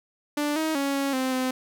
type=tone with pitch steps; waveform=sawtooth; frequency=294 / 316.1 / 278.1 / 276.6 / 260 / 257.3 Hz; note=D4 / D#4 / C#4 / C#4 / C4 / C4; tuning=+2 / +27 / +6 / -4 / -11 / -29 cents; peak=-20 dBFS; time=0.37-1.51 s; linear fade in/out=5 ms; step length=190 ms; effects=none